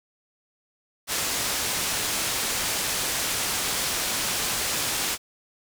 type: low-pass noise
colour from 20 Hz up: white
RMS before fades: -27 dBFS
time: 1.07-5.18 s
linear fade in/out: 50 ms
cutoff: 9500 Hz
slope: 12 dB/octave
effects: none